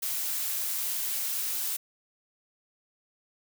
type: noise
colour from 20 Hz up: blue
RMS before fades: -31 dBFS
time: 0.02-1.77 s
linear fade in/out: 10 ms
effects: none